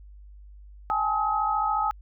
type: tone cluster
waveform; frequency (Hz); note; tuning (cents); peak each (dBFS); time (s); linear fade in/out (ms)
sine; 808 / 862 / 1272; G#5 / A5 / D#6; -48 / -36 / +38; -29 / -26 / -26; 0.9-1.91; 0
effects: added 50 Hz sine -44 dBFS peak until 2.01 s